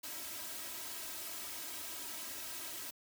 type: noise with comb filter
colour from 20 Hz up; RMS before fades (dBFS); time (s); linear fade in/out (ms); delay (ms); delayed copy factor
white; -44; 0.03-2.91; 10; 3.1; +0.9
effects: high-pass 80 Hz 12 dB/octave